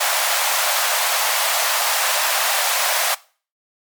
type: high-pass noise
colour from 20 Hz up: pink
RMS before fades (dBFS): -19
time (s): 0-3.15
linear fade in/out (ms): 10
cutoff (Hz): 600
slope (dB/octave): 48
effects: noise-tail reverb RT60 0.4 s tail -21 dB re dry + MP3 96 kbps